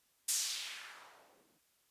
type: noise with low-pass filter sweep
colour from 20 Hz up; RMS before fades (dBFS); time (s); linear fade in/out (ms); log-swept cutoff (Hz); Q
violet; -42; 0.28-1.59; 10; 8500 to 240; 1.5
effects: white hiss -74 dBFS RMS until 1.9 s + resampled to 32000 Hz